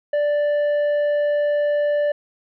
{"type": "tone with tanh clipping", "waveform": "sine", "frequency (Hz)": 587, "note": "D5", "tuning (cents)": -1, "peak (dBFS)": -18, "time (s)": [0.13, 2.12], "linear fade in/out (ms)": 5, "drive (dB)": 6, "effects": []}